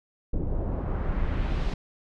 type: noise with low-pass filter sweep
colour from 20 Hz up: brown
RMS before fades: -27 dBFS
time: 0.33-1.74 s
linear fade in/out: 5 ms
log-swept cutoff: 440 to 4900 Hz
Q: 1.1
effects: none